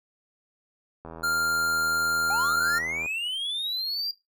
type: click train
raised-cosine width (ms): 1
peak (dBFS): -26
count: 165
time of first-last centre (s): 1.05-3.06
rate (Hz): 81.6
type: tone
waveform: square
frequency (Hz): 1396.9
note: F6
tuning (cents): 0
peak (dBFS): -24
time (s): 1.23-2.79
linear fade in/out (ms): 10
type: linear sweep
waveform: triangle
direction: up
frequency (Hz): 770 to 4803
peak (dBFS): -26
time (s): 2.3-4.11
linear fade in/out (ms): 2
effects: noise-tail reverb RT60 0.2 s tail -18 dB re dry